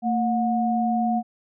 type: tone pair together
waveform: sine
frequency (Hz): 227 / 724.6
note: A#3 / F#5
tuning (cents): -46 / -36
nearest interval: octave + minor sixth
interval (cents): 2010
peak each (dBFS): -22 / -23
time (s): 0.02-1.23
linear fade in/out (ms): 50
effects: none